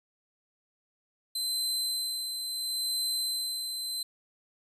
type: tone with tremolo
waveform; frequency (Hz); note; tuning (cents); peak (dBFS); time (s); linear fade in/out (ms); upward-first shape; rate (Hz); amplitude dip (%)
sawtooth; 4069; C8; -49; -25; 1.35-4.03; 5; sine; 0.73; 45
effects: resampled to 32000 Hz